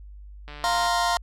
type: click train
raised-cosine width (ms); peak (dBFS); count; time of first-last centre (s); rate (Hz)
0.3; -25; 58; 0.48-0.868; 147
type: chord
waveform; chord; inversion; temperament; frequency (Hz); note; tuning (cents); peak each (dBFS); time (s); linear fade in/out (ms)
sawtooth; F suspended fourth; none; just; 698.5 / 931.3 / 1047.7; F5 / Bb5 / C6; 0 / -2 / +2; -20 / -22 / -22; 0.64-1.17; 0
effects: added 50 Hz sine -40 dBFS peak until 1.22 s + low-pass 9000 Hz 12 dB/octave